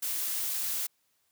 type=noise; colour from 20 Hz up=blue; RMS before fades=-32 dBFS; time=0.02-0.87 s; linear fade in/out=10 ms; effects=white hiss -73 dBFS RMS until 1.31 s + high-pass 60 Hz 12 dB/octave